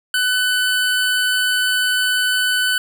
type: tone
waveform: 25% pulse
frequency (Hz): 1501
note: F#6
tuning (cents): +24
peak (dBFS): -12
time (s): 0.14-2.78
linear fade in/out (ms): 2
effects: none